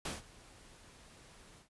pink noise with ADSR envelope, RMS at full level -37 dBFS, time 0.05-1.69 s, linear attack 5 ms, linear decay 160 ms, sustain -21 dB, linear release 110 ms, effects resampled to 24000 Hz

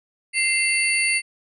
sine tone cluster, 2093 / 2696 / 4529 / 9540 Hz, C7 / E7 / C#8 / D9, 0 / +38 / +36 / +26 cents, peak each -21 / -24 / -27 / -25 dBFS, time 0.33-1.22 s, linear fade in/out 50 ms, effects none

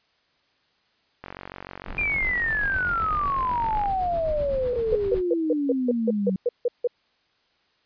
click train, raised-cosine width 0.5 ms, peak -21 dBFS, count 123, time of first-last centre 1.24-3.858 s, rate 46.6 Hz
brown noise with tremolo, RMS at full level -32 dBFS, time 1.85-5.23 s, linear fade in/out 50 ms, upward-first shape triangle, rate 7.9 Hz, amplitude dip 60%
sine exponential sweep, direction down, 2426 to 185.8 Hz, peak -22 dBFS, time 1.98-6.36 s, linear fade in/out 2 ms
sine tone bursts, 484.5 Hz, B4, 33 cents flat, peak -18 dBFS, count 12, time 4.73-6.874 s, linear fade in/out 5 ms, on 32 ms, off 160 ms
effects white hiss -66 dBFS RMS until 7.85 s + resampled to 11025 Hz

